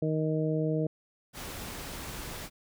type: harmonic tone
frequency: 156.3 Hz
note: D#3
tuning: 8 cents sharp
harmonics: 1 / 2 / 3 / 4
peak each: -29 / -32 / -32 / -36 dBFS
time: 0.02-0.87 s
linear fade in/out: 5 ms
type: noise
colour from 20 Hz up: pink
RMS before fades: -40 dBFS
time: 1.33-2.5 s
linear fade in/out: 50 ms
effects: none